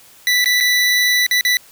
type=tone with dropouts; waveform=25% pulse; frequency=1975.5 Hz; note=B6; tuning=in tune; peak=-9 dBFS; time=0.27-1.57 s; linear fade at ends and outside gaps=1 ms; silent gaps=0.444-0.458 / 0.603-0.608 / 1.265-1.311 / 1.41-1.45 s; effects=white hiss -46 dBFS RMS until 1.71 s